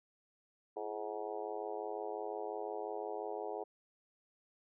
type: harmonic tone with a mistuned harmonic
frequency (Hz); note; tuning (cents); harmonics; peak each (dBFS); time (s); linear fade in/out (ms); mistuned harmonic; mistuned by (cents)
105.7; G#2; +31; 3 / 4 / 5 / 6 / 7 / 8 / 9; -49 / -42 / -47 / -47 / -45 / -49 / -52; 0.76-3.64; 10; 3; +120
effects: none